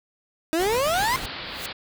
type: exponential sweep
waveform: 30% pulse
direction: up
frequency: 311.1 to 1067 Hz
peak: -18 dBFS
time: 0.53-1.16 s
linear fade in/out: 0 ms
type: noise with tremolo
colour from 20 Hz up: pink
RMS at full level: -32 dBFS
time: 0.59-1.26 s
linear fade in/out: 5 ms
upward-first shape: triangle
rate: 7.7 Hz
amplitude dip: 50%
type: low-pass noise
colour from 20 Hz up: white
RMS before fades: -35 dBFS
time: 0.93-1.73 s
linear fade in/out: 10 ms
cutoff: 4700 Hz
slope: 96 dB/octave
type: noise with exponential growth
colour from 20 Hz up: white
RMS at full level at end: -32 dBFS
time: 1.44-1.66 s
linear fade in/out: 0 ms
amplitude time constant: 47 ms
effects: none